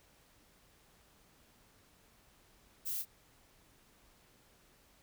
violet noise with echo, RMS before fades -38 dBFS, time 2.85-3.03 s, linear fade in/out 20 ms, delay 25 ms, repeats 1, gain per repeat -9 dB, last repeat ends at 3.055 s, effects pink hiss -66 dBFS RMS until 5.02 s

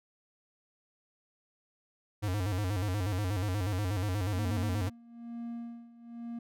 square tone with vibrato, 97.6 Hz, G2, 7 cents flat, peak -30 dBFS, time 2.22-4.9 s, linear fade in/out 20 ms, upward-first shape square, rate 8.3 Hz, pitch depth 120 cents each way
triangle tone with tremolo, 234.4 Hz, A#3, 10 cents sharp, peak -34 dBFS, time 4.35-6.39 s, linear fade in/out 5 ms, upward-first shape sine, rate 1.1 Hz, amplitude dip 85%
effects none

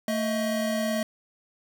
square tone pair together, 223.6 / 632.4 Hz, A3 / D#5, +28 / +28 cents, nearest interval octave + tritone, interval 1800 cents, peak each -28 / -29 dBFS, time 0.08-1.03 s, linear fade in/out 2 ms, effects none

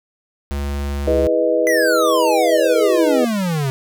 square tone, 70.7 Hz, C#2, 35 cents sharp, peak -21 dBFS, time 0.51-1.27 s, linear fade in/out 0 ms
sine chord, E major seventh, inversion none, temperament equal, 329.6 / 415.3 / 493.9 / 622.3 Hz, E4 / G#4 / B4 / D#5, 0 / 0 / 0 / 0 cents, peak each -21 / -23 / -17 / -18 dBFS, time 1.07-3.25 s, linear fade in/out 5 ms
square exponential sweep, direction down, 2038 to 129.8 Hz, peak -18 dBFS, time 1.67-3.7 s, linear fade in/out 0 ms
effects none

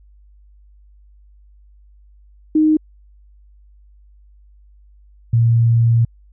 sine tone pair in turn, 310 / 116.12 Hz, D#4 / A#2, -6 / -6 cents, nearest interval octave + perfect fourth, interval 1700 cents, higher first, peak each -10 dBFS, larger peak neither, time 2.55-2.77 / 5.33-6.05 s, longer second, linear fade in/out 5 ms, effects added 50 Hz sine -45 dBFS peak until 6.32 s

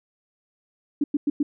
sine tone bursts, 290.1 Hz, D4, 21 cents flat, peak -18 dBFS, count 4, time 1.01-1.43 s, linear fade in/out 5 ms, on 30 ms, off 100 ms, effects none

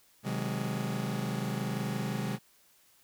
40% pulse chord, Ab dominant seventh, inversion first, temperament just, 129.78 / 155.74 / 186.89 / 207.7 Hz, C3 / Eb3 / Gb3 / Ab3, -14 / +2 / +18 / 0 cents, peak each -35 / -38 / -37 / -35 dBFS, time 0.23-2.39 s, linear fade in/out 50 ms, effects white hiss -64 dBFS RMS until 3.03 s

